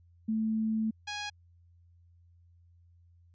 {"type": "tone pair in turn", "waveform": ["sine", "10% pulse"], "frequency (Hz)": [220, 828], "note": ["A3", "G#5"], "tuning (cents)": [0, -5], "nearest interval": "octave + major seventh", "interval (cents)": 2295, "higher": "second", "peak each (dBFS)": -27, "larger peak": "neither", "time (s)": [[0.28, 0.91], [1.07, 1.3]], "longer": "first", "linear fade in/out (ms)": 10, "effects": ["added 86 Hz sine -58 dBFS peak until 3.34 s", "resampled to 16000 Hz"]}